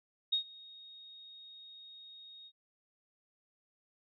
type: tone with ADSR envelope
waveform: sine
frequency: 3734 Hz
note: A#7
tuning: 2 cents sharp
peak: -26 dBFS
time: 0.32-2.52 s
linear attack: 11 ms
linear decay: 100 ms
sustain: -24 dB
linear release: 56 ms
effects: none

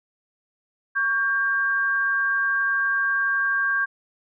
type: tone pair together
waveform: sine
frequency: 1122 / 1594.6 Hz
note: C#6 / G6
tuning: +21 / +29 cents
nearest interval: tritone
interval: 608 cents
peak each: -28 / -20 dBFS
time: 0.95-3.86 s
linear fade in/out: 20 ms
effects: none

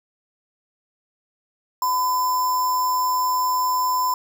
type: tone with sample-and-hold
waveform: sine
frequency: 1005 Hz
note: B5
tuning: 30 cents sharp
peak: -18 dBFS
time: 1.82-4.14 s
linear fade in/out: 2 ms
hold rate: 6300 Hz
effects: none

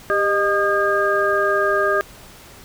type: tone cluster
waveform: sine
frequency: 397.3 / 615 / 1226 / 1614 Hz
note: G4 / D#5 / D#6 / G#6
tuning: +23 / -20 / -26 / -50 cents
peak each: -21 dBFS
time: 0.1-2.01 s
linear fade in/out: 0 ms
effects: pink hiss -43 dBFS RMS until 2.64 s

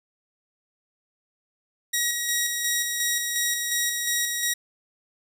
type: tone with tremolo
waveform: 10% pulse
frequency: 1903 Hz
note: A#6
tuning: 35 cents sharp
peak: -13 dBFS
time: 1.93-4.54 s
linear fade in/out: 10 ms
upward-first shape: square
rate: 2.8 Hz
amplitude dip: 35%
effects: none

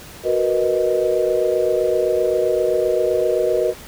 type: chord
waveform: sine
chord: B major seventh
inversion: second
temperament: equal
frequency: 370 / 466.2 / 493.9 / 622.3 Hz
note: F#4 / A#4 / B4 / D#5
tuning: 0 / 0 / 0 / 0 cents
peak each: -21 dBFS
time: 0.23-3.74 s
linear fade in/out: 50 ms
effects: pink hiss -39 dBFS RMS until 3.87 s

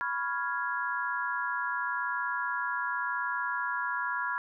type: chord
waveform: sine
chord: C# dominant seventh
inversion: third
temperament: equal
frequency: 987.8 / 1108.7 / 1396.9 / 1661.2 Hz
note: B5 / C#6 / E#6 / G#6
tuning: 0 / 0 / 0 / 0 cents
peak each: -34 / -39 / -34 / -34 dBFS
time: 0.01-4.38 s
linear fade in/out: 0 ms
effects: none

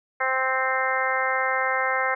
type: harmonic tone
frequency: 261.6 Hz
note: C4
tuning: in tune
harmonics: 2 / 3 / 4 / 5 / 6 / 7 / 8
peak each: -29 / -29 / -29 / -29 / -29 / -29 / -29 dBFS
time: 0.2-2.15 s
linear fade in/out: 10 ms
effects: none

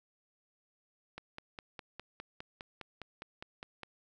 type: click train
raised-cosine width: 0.3 ms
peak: -27 dBFS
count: 14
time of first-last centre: 1.18-3.833 s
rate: 4.9 Hz
effects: none

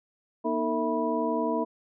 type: tone cluster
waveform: sine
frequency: 239.7 / 311.6 / 451.9 / 656 / 978 Hz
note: A#3 / D#4 / A4 / E5 / B5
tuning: +48 / +3 / +46 / -9 / -17 cents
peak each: -31 dBFS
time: 0.44-1.65 s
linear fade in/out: 20 ms
effects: none

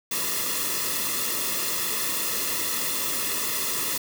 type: noise with comb filter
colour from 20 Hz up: white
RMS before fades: -27 dBFS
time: 0.11-3.98 s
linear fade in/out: 5 ms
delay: 1.3 ms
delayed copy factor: -0.8
effects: none

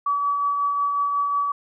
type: tone with tremolo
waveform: sine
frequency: 1143 Hz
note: D6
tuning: 47 cents flat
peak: -18 dBFS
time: 0.06-1.52 s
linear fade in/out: 5 ms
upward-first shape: triangle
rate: 5.5 Hz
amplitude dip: 35%
effects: none

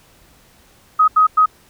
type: tone bursts at uneven times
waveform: sine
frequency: 1261 Hz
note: D#6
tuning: 23 cents sharp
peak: -8 dBFS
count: 3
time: 0.99-1.08 / 1.16-1.27 / 1.37-1.46 s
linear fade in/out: 10 ms
effects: pink hiss -51 dBFS RMS until 1.69 s

